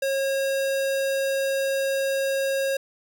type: tone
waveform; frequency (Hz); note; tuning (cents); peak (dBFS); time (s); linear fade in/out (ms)
square; 543; C#5; -36; -23; 0.02-2.77; 5
effects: none